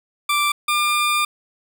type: tone pair in turn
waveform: 20% pulse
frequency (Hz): 1174.7 / 1199.4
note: D6 / D6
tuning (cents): 0 / +36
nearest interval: unison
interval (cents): 36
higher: second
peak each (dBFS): -12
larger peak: neither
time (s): 0.29-0.52 / 0.68-1.25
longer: second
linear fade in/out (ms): 5
effects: none